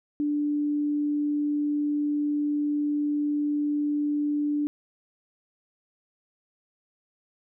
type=tone; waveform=sine; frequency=294 Hz; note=D4; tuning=2 cents sharp; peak=-23 dBFS; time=0.2-4.67 s; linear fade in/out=0 ms; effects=none